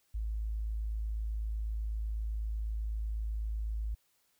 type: tone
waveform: sine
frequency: 54 Hz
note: A1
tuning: 32 cents flat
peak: -32 dBFS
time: 0.14-3.95 s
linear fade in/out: 10 ms
effects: white hiss -73 dBFS RMS until 4.39 s